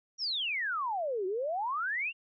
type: exponential two-way sweep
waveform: sine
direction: down then up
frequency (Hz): 5780 to 360 to 2870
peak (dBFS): -30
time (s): 0.18-2.13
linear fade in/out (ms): 50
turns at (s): 1.26
effects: none